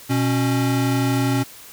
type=tone pair together; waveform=square; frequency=122.4 / 274.8 Hz; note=B2 / C#4; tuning=-15 / -15 cents; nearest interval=octave + major second; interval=1400 cents; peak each=-21 dBFS; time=0.09-1.44 s; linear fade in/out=20 ms; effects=white hiss -42 dBFS RMS until 1.72 s